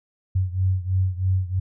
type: beating tone pair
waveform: sine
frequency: 92.5 / 95.6 Hz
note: F#2 / G2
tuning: 0 / -43 cents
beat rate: 3.1 Hz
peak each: -21 / -24 dBFS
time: 0.35-1.6 s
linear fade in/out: 10 ms
effects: none